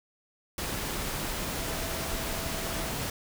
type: tone in noise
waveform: sine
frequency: 659.3 Hz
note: E5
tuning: in tune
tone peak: -42 dBFS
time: 1.6-2.91 s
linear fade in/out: 2 ms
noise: pink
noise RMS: -33 dBFS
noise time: 0.58-3.1 s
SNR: -12 dB
effects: none